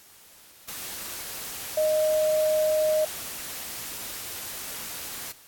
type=tone in noise; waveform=sine; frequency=619 Hz; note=D#5; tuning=9 cents flat; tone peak=-20 dBFS; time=1.77-3.05 s; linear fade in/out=5 ms; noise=white; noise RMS=-36 dBFS; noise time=0.68-5.32 s; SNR=+13 dB; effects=white hiss -52 dBFS RMS until 5.47 s + AAC 64 kbps